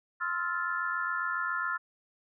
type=chord; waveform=sine; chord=F major seventh; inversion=second; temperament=just; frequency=1047.7 / 1309.6 / 1396.9 / 1746.1 Hz; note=C6 / E6 / F6 / A6; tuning=+2 / -12 / 0 / -14 cents; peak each=-37 / -36 / -32 / -36 dBFS; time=0.2-1.78 s; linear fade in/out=20 ms; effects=none